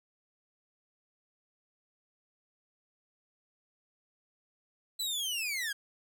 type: linear sweep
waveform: sawtooth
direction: down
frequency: 4044 to 1576 Hz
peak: -29 dBFS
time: 4.99-5.73 s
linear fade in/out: 10 ms
effects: none